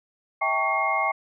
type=tone cluster; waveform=sine; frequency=648 / 788 / 891 / 1120 / 2138 Hz; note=E5 / G5 / A5 / C#6 / C7; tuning=-30 / +9 / +22 / +18 / +37 cents; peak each=-30 / -27 / -31 / -26 / -26 dBFS; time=0.41-1.12 s; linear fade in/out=10 ms; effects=none